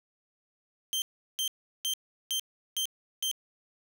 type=tone bursts; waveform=sawtooth; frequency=3139 Hz; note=G7; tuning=2 cents sharp; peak=-25 dBFS; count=6; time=0.93-3.314 s; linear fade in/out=0 ms; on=89 ms; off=370 ms; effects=none